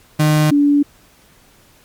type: tone pair in turn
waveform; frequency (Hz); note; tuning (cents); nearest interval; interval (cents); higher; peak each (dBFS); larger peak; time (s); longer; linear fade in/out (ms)
35% pulse / sine; 152.7 / 288.1; D#3 / D4; -32 / -33; major seventh; 1099; second; -9; neither; 0.19-0.51 / 0.51-0.83; neither; 10
effects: pink hiss -50 dBFS RMS until 1.84 s + MP3 96 kbps